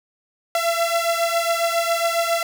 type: beating tone pair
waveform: sawtooth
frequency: 672 / 679.3 Hz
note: E5 / F5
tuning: +33 / -48 cents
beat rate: 7.3 Hz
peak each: -17 / -19 dBFS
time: 0.55-2.43 s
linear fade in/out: 2 ms
effects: none